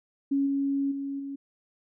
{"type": "tone with level steps", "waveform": "sine", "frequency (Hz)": 277.2, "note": "C#4", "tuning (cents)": 0, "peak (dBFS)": [-22, -24, -30, -33], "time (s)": [0.31, 1.36], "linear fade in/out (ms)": 10, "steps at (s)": [0.46, 0.91, 1.19], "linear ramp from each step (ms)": 10, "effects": []}